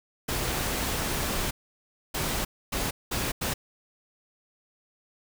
pink noise bursts at uneven times, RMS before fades -29 dBFS, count 5, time 0.28-1.51 / 2.14-2.45 / 2.72-2.91 / 3.11-3.32 / 3.41-3.54 s, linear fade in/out 10 ms, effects none

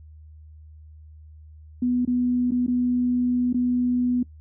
sine tone with dropouts, 246.9 Hz, B3, in tune, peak -19 dBFS, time 1.82-4.23 s, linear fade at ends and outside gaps 5 ms, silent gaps 2.051-2.075 / 2.509-2.518 / 2.665-2.679 / 3.529-3.543 s, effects noise-tail reverb RT60 0.1 s tail -20 dB re dry + added 77 Hz sine -43 dBFS peak until 4.4 s

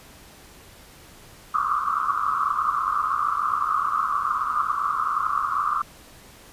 white band-pass noise, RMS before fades -24 dBFS, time 1.54-5.82 s, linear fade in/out 5 ms, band 1100 to 1300 Hz, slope 96 dB/octave, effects pink hiss -48 dBFS RMS until 6.52 s + resampled to 32000 Hz

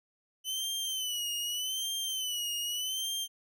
sawtooth tone with vibrato, 3017 Hz, F#7, 33 cents sharp, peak -29 dBFS, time 0.44-3.28 s, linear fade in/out 50 ms, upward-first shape sine, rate 0.83 Hz, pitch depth 93 cents each way, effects none

